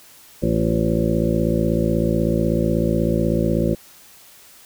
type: harmonic tone with a mistuned harmonic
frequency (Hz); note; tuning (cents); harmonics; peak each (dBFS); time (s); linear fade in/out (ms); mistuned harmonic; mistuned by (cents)
56.2; A1; +37; 1 / 2 / 3 / 4 / 5 / 6 / 7 / 9 / 10; -26 / -26 / -22 / -23 / -32 / -24 / -29 / -26 / -27; 0.42-3.75; 10; 7; -34
effects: white hiss -47 dBFS RMS until 4.65 s